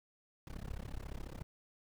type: noise with amplitude modulation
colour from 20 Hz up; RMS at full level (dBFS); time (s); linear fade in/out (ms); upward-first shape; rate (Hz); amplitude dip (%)
brown; -40; 0.47-1.43; 0; sine; 34.2; 100
effects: none